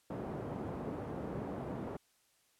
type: band-pass noise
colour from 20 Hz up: pink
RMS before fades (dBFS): -41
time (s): 0.1-1.97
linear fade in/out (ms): 5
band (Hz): 120 to 680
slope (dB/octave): 12
effects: white hiss -72 dBFS RMS until 2.59 s + low-pass 12000 Hz 12 dB/octave